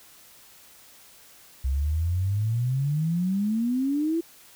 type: exponential sweep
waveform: sine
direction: up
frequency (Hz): 64.3 to 339.7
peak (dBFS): -22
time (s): 1.64-4.21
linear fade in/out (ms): 10
effects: white hiss -52 dBFS RMS until 4.55 s